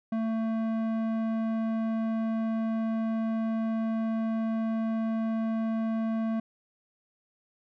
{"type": "tone with low-pass filter", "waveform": "square", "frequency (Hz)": 223.6, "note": "A3", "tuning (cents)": 28, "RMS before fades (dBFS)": -29, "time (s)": [0.12, 6.4], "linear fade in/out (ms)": 5, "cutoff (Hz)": 1200, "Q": 0.54, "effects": []}